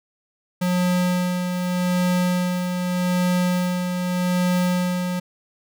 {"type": "tone with tremolo", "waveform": "square", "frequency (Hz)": 179.9, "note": "F#3", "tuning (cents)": -48, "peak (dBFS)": -18, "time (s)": [0.61, 5.2], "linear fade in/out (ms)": 10, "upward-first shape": "sine", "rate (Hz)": 0.83, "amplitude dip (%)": 45, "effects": []}